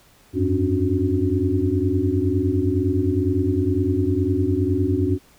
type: tone cluster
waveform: sine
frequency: 89 / 98.8 / 270.6 / 292.7 / 367.8 Hz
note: F2 / G2 / C#4 / D4 / F#4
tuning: +33 / +14 / -42 / -6 / -10 cents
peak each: -24 dBFS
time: 0.33-5.19 s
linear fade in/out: 50 ms
effects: pink hiss -54 dBFS RMS until 5.38 s